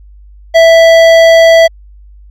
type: tone with hard clipping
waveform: triangle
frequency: 659.3 Hz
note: E5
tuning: in tune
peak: -3 dBFS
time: 0.54-1.68 s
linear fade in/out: 20 ms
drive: 17 dB
effects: added 50 Hz sine -33 dBFS peak until 2.3 s